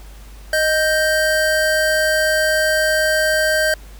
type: tone pair together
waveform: square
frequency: 622.3 / 1568 Hz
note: D#5 / G6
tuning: 0 / 0 cents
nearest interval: octave + major third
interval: 1600 cents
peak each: -18 dBFS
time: 0.53-3.74 s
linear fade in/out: 2 ms
effects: added 50 Hz sine -36 dBFS peak until 3.99 s + pink hiss -46 dBFS RMS until 3.99 s